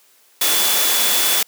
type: tone in noise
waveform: sine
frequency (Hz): 3449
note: A7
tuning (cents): -35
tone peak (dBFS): -23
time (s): 0.41-1.41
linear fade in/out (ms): 5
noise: white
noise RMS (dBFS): -17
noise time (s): 0.41-1.43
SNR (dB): -9
effects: white hiss -54 dBFS RMS until 1.47 s + high-pass 300 Hz 12 dB/octave